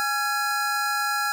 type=tone cluster; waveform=square; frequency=827 / 1364 / 1672 Hz; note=G#5 / F6 / G#6; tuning=-8 / -41 / +11 cents; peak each=-30 / -27 / -28 dBFS; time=0-1.32 s; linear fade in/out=0 ms; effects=none